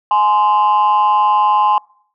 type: tone pair together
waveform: sine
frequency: 841 / 1040 Hz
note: G#5 / C6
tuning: +22 / -11 cents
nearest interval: major third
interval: 367 cents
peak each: -11 dBFS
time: 0.11-1.78 s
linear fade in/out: 2 ms
effects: noise-tail reverb RT60 0.6 s tail -26 dB re dry + tanh soft clip ceiling -6 dBFS